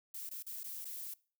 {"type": "noise with dropouts", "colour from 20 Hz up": "violet", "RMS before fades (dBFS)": -44, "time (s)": [0.14, 1.14], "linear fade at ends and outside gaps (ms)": 5, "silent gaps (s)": [[0.293, 0.311], [0.426, 0.465], [0.634, 0.641], [0.847, 0.852]], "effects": ["noise-tail reverb RT60 0.4 s tail -22 dB re dry"]}